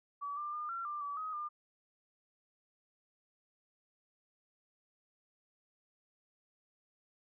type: tone with pitch steps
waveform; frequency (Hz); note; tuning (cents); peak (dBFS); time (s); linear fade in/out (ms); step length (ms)
sine; 1144 / 1190 / 1209 / 1363 / 1189 / 1148 / 1262 / 1202; D6 / D6 / D6 / F6 / D6 / D6 / D#6 / D6; -46 / +22 / +50 / -43 / +21 / -40 / +24 / +40; -37; 0.21-1.49; 20; 160
effects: none